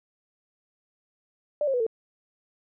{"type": "tone with pitch steps", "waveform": "sine", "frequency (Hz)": [592, 539.7, 492.1, 448.7], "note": ["D5", "C#5", "B4", "A4"], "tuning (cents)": [14, -46, -6, 34], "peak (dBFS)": -22, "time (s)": [1.61, 1.866], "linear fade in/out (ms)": 2, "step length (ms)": 64, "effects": []}